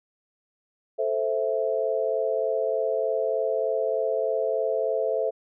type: chord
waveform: sine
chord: A minor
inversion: none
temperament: equal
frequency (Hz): 440 / 523.3 / 659.3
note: A4 / C5 / E5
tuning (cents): 0 / 0 / 0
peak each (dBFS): -27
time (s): 0.98-5.31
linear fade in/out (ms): 20
effects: none